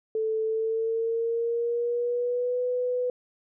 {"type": "tone with pitch glide", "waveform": "sine", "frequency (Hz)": [440, 496.7], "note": ["A4", "B4"], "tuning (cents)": [0, 10], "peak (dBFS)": -24, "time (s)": [0.15, 3.1], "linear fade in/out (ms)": 2, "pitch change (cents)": 210, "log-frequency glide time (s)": [0.44, 2.6], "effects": []}